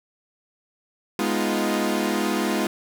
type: chord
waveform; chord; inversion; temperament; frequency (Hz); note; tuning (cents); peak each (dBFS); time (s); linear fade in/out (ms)
sawtooth; F half-diminished seventh; first; equal; 207.7 / 246.9 / 311.1 / 349.2; Ab3 / Cb4 / Eb4 / F4; 0 / 0 / 0 / 0; -22 / -24 / -24 / -23; 1.19-2.67; 2
effects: none